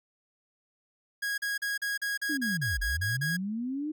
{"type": "tone bursts", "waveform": "45% pulse", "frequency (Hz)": 1647, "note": "G#6", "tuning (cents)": -15, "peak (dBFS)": -29, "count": 11, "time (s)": [1.22, 3.37], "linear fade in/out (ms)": 10, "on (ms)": 160, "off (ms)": 39}
{"type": "linear two-way sweep", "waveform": "sine", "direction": "down then up", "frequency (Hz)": [313.9, 41.2, 313.9], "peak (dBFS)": -30, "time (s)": [2.29, 3.92], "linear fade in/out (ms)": 10, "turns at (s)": 2.81}
{"effects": []}